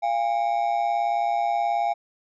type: ring-modulated tone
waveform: triangle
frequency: 752 Hz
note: F#5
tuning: 28 cents sharp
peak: -16 dBFS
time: 0.02-1.94 s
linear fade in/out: 20 ms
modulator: 59.3 Hz
effects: resampled to 16000 Hz